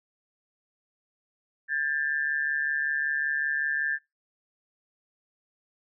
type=tone pair together; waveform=sine; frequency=1615 / 1760.3 Hz; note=G#6 / A6; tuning=-49 / 0 cents; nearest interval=minor second; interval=149 cents; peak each=-29 / -27 dBFS; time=1.68-3.99 s; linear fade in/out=50 ms; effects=noise-tail reverb RT60 0.2 s tail -24 dB re dry